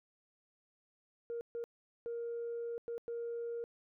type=tone bursts at uneven times; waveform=sine; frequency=468.8 Hz; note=A#4; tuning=10 cents sharp; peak=-36 dBFS; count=5; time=1.3-1.41 / 1.55-1.64 / 2.06-2.78 / 2.88-2.98 / 3.08-3.64 s; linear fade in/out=0 ms; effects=tanh soft clip ceiling -34 dBFS